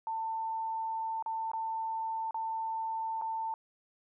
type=tone with dropouts; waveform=sine; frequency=894 Hz; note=A5; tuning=27 cents sharp; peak=-32 dBFS; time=0.07-3.54 s; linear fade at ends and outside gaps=1 ms; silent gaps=1.225-1.261 / 1.516-1.534 / 2.309-2.344 / 3.214-3.22 s; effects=none